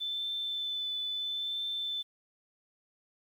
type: tone with vibrato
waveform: sine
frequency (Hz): 3520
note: A7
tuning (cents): 0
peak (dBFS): -32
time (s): 0-2.03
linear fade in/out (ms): 20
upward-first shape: triangle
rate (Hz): 0.75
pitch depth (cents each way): 16
effects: 10-bit